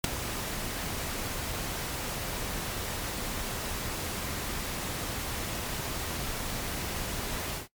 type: noise with ADSR envelope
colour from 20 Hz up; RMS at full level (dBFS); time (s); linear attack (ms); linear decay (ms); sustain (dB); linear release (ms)
pink; -21; 0.04-7.68; 3; 8; -13; 130
effects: noise-tail reverb RT60 0.1 s tail -19 dB re dry + MP3 96 kbps